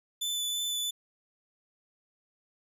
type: tone with vibrato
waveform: sawtooth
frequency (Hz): 3500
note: A7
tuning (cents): -10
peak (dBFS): -27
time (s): 0.21-0.91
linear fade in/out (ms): 10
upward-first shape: sine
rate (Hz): 3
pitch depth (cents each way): 10
effects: none